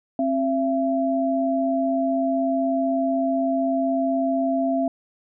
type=tone pair together; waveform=sine; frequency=266.7 / 674 Hz; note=C4 / E5; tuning=+33 / +38 cents; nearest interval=octave + major third; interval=1605 cents; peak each=-22 dBFS; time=0.19-4.88 s; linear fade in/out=2 ms; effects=none